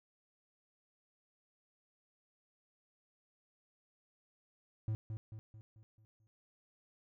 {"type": "tone with echo", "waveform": "triangle", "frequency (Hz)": 109, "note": "A2", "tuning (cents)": -16, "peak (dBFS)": -31, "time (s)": [4.88, 4.95], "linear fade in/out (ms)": 0, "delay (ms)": 220, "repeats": 6, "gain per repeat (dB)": -6, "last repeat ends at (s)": 6.27, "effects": []}